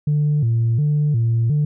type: tone with vibrato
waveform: sine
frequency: 130.81 Hz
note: C3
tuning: in tune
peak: -13 dBFS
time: 0.07-1.65 s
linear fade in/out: 5 ms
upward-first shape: square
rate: 1.4 Hz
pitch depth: 220 cents each way
effects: tanh soft clip ceiling -12 dBFS